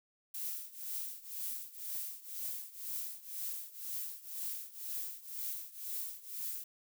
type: noise with tremolo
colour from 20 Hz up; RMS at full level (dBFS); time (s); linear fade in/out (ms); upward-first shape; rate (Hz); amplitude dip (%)
violet; -38; 0.34-6.64; 5; triangle; 2; 90
effects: none